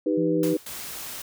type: chord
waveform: sine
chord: Eb augmented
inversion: none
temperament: equal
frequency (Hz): 311.1 / 392 / 493.9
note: Eb4 / G4 / B4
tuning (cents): 0 / 0 / 0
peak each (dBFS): -23 / -27 / -26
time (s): 0.06-0.57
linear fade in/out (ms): 5
type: tone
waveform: sine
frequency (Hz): 169.2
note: E3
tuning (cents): +45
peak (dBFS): -28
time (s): 0.17-0.54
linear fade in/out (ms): 10
type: noise with exponential decay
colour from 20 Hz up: white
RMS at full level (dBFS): -33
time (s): 0.43-0.89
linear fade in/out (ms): 2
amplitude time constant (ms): 100
type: noise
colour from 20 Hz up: white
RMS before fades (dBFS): -36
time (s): 0.66-1.22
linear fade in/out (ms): 5
effects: none